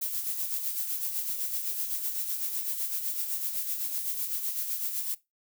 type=noise with tremolo; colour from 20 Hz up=violet; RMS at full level=-30 dBFS; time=0.01-5.15 s; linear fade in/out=10 ms; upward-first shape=sine; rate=7.9 Hz; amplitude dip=50%; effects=noise-tail reverb RT60 0.2 s tail -19 dB re dry